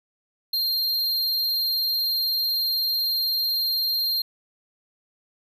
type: tone with amplitude modulation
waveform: square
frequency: 4194 Hz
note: C8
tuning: 3 cents sharp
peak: -21 dBFS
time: 0.53-4.22 s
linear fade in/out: 5 ms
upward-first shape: sine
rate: 252 Hz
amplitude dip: 25%
effects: none